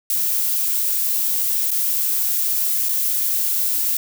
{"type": "noise with dropouts", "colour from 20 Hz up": "violet", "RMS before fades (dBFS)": -20, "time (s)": [0.1, 3.97], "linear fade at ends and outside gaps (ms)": 2, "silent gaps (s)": [[1.707, 1.714], [2.887, 2.891]], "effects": []}